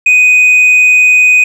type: tone with tanh clipping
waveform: triangle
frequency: 2495 Hz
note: D#7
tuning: 4 cents sharp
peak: -4 dBFS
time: 0.06-1.44 s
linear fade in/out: 5 ms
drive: 7 dB
effects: none